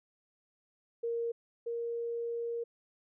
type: tone pair in turn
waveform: sine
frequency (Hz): 466.2 / 468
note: A#4 / A#4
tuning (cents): 0 / +7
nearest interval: unison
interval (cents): 7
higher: second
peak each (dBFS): -31 / -33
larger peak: first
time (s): 1.03-1.32 / 1.66-2.64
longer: second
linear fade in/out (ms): 10
effects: none